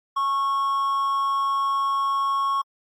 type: tone with amplitude modulation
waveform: triangle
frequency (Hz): 1100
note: C#6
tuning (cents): -14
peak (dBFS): -17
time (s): 0.16-2.62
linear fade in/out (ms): 10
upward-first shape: sine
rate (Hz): 254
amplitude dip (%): 35
effects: AAC 64 kbps